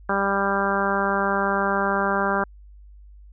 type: harmonic tone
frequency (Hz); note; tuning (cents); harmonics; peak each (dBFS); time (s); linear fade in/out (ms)
197.7; G3; +15; 1 / 2 / 3 / 4 / 5 / 6 / 7 / 8; -28 / -28 / -28 / -28 / -28 / -28 / -28 / -28; 0.09-2.44; 5
effects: added 50 Hz sine -43 dBFS peak until 3.32 s